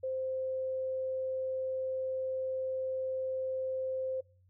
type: tone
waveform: sine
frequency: 522 Hz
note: C5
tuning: 4 cents flat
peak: -32 dBFS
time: 0.03-4.21 s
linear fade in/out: 10 ms
effects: noise-tail reverb RT60 0.4 s tail -25 dB re dry + added 92 Hz sine -62 dBFS peak until 4.49 s